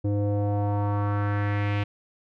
square tone with low-pass filter sweep, 102.4 Hz, G#2, 24 cents flat, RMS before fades -25 dBFS, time 0.04-1.84 s, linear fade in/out 10 ms, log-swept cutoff 410 to 2700 Hz, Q 2.5, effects none

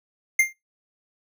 square tone with exponential decay, 2107 Hz, C7, 12 cents sharp, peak -13 dBFS, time 0.39-0.53 s, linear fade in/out 5 ms, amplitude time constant 29 ms, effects noise-tail reverb RT60 0.2 s tail -17 dB re dry

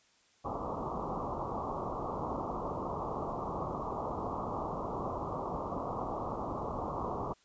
white low-pass noise, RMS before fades -37 dBFS, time 0.44-7.34 s, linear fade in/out 20 ms, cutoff 1200 Hz, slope 96 dB/octave, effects white hiss -67 dBFS RMS until 7.44 s + resampled to 16000 Hz

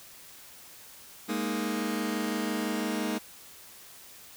sawtooth chord, Ab suspended second, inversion none, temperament just, 207.7 / 233.6 / 311.5 Hz, Ab3 / Bb3 / Eb4, 0 / +4 / +2 cents, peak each -29 dBFS, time 1.28-3.19 s, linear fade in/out 20 ms, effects white hiss -50 dBFS RMS until 4.36 s

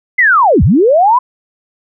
sine linear two-way sweep, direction down then up, 2093 to 61 to 1030 Hz, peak -5 dBFS, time 0.18-1.19 s, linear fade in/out 10 ms, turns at 0.63 s, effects none

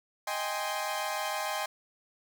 sawtooth chord, Ab major seventh, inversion second, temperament equal with one note detuned, 625.1 / 784 / 830.6 / 1046.5 Hz, Eb5 / G5 / Ab5 / C6, +8 / 0 / 0 / 0 cents, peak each -33 dBFS, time 0.27-1.66 s, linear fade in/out 5 ms, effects none

